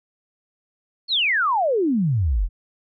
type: exponential sweep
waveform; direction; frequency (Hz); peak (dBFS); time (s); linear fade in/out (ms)
sine; down; 4500 to 37.57; -17; 1.08-2.49; 50
effects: none